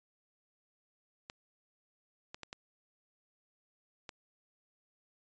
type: clicks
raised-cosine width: 0.2 ms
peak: -26 dBFS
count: 5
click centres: 1.299 / 2.345 / 2.433 / 2.529 / 4.092 s
effects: resampled to 16000 Hz